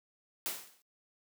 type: noise with exponential decay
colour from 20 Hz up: white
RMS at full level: -33 dBFS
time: 0.46-0.82 s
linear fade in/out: 0 ms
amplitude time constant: 78 ms
effects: noise-tail reverb RT60 0.1 s tail -26 dB re dry + high-pass 200 Hz 12 dB/octave